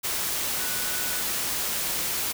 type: tone in noise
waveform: sine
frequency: 1480 Hz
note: F#6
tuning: in tune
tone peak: -38 dBFS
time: 0.59-1.23 s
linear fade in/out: 20 ms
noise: white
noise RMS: -28 dBFS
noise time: 0.03-2.33 s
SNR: -13 dB
effects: none